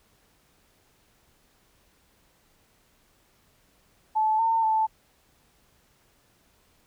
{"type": "tone with pitch steps", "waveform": "sine", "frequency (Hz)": [869, 905, 878], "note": ["A5", "A5", "A5"], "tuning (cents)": [-22, 48, -4], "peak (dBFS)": -20, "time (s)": [4.15, 4.87], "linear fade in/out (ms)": 20, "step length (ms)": 240, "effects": ["pink hiss -64 dBFS RMS until 6.86 s"]}